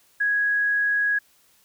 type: tone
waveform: sine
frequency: 1661.2 Hz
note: G#6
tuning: in tune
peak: -19 dBFS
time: 0.2-1.19 s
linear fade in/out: 10 ms
effects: white hiss -60 dBFS RMS until 1.64 s